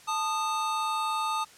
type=tone pair together; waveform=square; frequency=880 / 1232.1 Hz; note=A5 / D#6; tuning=0 / -17 cents; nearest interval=tritone; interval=583 cents; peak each=-31 / -30 dBFS; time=0.07-1.45 s; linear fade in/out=20 ms; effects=white hiss -53 dBFS RMS until 1.57 s + low-pass 9000 Hz 12 dB/octave